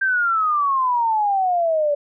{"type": "exponential sweep", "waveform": "sine", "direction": "down", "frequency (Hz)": [1589, 572], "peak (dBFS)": -16, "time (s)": [0.01, 1.95], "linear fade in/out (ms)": 10, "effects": []}